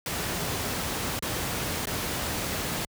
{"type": "noise with dropouts", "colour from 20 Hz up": "pink", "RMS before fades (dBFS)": -30, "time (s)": [0.06, 2.85], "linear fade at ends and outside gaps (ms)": 2, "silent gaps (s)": [[1.192, 1.224], [1.856, 1.87]], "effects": ["high-pass 60 Hz 12 dB/octave"]}